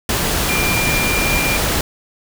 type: tone in noise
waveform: sine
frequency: 2389 Hz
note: D7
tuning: 29 cents sharp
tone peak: -19 dBFS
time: 0.49-1.57 s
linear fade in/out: 2 ms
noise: pink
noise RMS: -18 dBFS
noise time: 0.09-1.81 s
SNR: -4 dB
effects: none